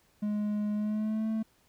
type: tone with pitch glide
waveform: triangle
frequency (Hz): 209.1 to 220.5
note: G#3 to A3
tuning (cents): +12 to +4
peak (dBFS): -26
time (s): 0.22-1.43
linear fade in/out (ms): 10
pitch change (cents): +92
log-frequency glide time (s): 0.74-1.29
effects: pink hiss -67 dBFS RMS until 1.68 s